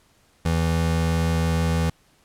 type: tone pair together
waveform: square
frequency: 82.35 / 164.81 Hz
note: E2 / E3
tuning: -1 / 0 cents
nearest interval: octave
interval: 1201 cents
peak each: -23 dBFS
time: 0.45-1.9 s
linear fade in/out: 5 ms
effects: pink hiss -60 dBFS RMS until 2.24 s + low-pass 12000 Hz 12 dB/octave

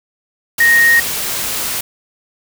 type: tone in noise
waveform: sine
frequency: 1864.7 Hz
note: A#6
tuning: in tune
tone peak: -7 dBFS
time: 0.6-1 s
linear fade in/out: 5 ms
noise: white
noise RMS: -20 dBFS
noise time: 0.58-1.81 s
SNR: +10 dB
effects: none

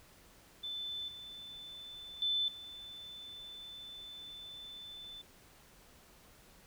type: tone with level steps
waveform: sine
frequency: 3520 Hz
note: A7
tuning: in tune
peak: -38 / -46 / -30 / -46 dBFS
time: 0.63-5.22 s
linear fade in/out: 10 ms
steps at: 1.08 / 2.22 / 2.48 s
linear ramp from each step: 2 ms
effects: pink hiss -61 dBFS RMS until 6.66 s

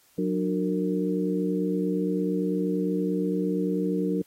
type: harmonic tone with a mistuned harmonic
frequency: 92 Hz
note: F#2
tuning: 9 cents flat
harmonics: 2 / 3 / 4 / 5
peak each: -27 / -28 / -33 / -30 dBFS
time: 0.18-4.22 s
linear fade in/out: 5 ms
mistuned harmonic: 3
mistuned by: +140 cents
effects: white hiss -61 dBFS RMS until 4.26 s + AAC 48 kbps

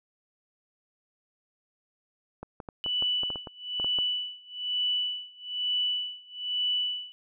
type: clicks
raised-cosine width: 1 ms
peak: -24 dBFS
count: 12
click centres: 2.43 / 2.602 / 2.688 / 2.862 / 3.024 / 3.234 / 3.303 / 3.358 / 3.472 / 3.799 / 3.845 / 3.987 s
type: tone with tremolo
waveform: sine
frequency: 2969 Hz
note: F#7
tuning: 5 cents sharp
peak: -24 dBFS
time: 2.84-7.12 s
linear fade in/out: 0 ms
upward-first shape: sine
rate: 1.1 Hz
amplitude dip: 95%
effects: none

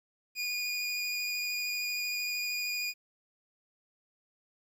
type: tone with vibrato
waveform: 25% pulse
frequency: 2447 Hz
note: D#7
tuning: 29 cents flat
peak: -28 dBFS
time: 0.35-2.94 s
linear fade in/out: 50 ms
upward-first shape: square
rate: 13 Hz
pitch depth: 10 cents each way
effects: 11-bit

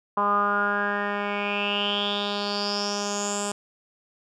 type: tone with low-pass filter sweep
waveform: 10% pulse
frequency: 203.9 Hz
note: G#3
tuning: 32 cents flat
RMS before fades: -26 dBFS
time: 0.17-3.52 s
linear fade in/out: 5 ms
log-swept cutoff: 1100 to 8200 Hz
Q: 8.5
effects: none

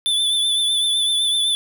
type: tone with vibrato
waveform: square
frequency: 3502 Hz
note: A7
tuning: 9 cents flat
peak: -17 dBFS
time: 0.06-1.55 s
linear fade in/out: 0 ms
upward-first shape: triangle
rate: 7.9 Hz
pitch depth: 41 cents each way
effects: none

